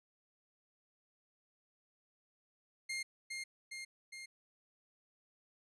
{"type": "tone with echo", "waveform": "sawtooth", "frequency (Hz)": 2122, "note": "C7", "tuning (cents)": 24, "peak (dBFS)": -34, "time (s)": [2.89, 3.03], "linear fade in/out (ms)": 10, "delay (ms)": 410, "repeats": 3, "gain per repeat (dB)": -3, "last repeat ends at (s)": 4.26, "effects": ["resampled to 24000 Hz"]}